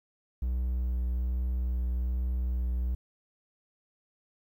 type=tone with vibrato; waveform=triangle; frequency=61.74 Hz; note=B1; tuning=in tune; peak=-25 dBFS; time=0.42-2.95 s; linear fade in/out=5 ms; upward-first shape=triangle; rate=1.2 Hz; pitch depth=17 cents each way; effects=11-bit